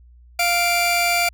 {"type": "tone pair together", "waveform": "sawtooth", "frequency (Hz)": [698.5, 2349], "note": ["F5", "D7"], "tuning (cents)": [0, 0], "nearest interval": "octave + major sixth", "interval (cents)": 2100, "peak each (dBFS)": [-16, -16], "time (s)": [0.39, 1.29], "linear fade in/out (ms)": 5, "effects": ["added 60 Hz sine -45 dBFS peak until 1.33 s"]}